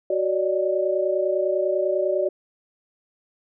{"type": "tone cluster", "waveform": "sine", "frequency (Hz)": [373, 572, 602], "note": ["F#4", "D5", "D5"], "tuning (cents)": [14, -46, 43], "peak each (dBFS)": -24, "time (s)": [0.1, 2.29], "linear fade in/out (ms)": 5, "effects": []}